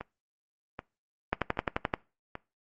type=two click trains; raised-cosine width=0.5 ms; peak=-22 / -11 dBFS; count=4 / 8; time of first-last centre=0.01-2.354 / 1.33-1.939 s; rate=1.28 / 11.5 Hz; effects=noise-tail reverb RT60 0.3 s tail -23 dB re dry + Opus 32 kbps